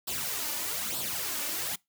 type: noise with flanger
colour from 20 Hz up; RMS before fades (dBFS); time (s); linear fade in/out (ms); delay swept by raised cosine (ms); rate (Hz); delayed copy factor
white; -33; 0.07-1.76; 10; 0.23 to 3.43; 1.1; +0.7
effects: noise-tail reverb RT60 0.2 s tail -24 dB re dry + high-pass 80 Hz 12 dB/octave